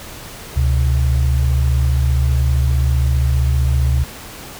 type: tone pair together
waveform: sine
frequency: 70.66 / 125.9 Hz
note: C#2 / B2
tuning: +34 / +34 cents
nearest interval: minor seventh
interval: 1000 cents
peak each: -13 / -18 dBFS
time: 0.56-4.04 s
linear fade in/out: 10 ms
effects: pink hiss -34 dBFS RMS until 4.59 s